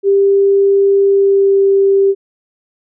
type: tone with pitch glide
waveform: sine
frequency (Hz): 395.8 to 392.8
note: G4 to G4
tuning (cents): +17 to +4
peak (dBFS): -7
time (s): 0.03-2.15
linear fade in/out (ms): 50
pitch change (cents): -13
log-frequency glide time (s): 1.05-1.62
effects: none